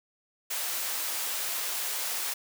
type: high-pass noise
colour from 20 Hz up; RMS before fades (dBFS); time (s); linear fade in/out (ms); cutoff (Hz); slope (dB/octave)
white; -32; 0.5-2.34; 10; 510; 12
effects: none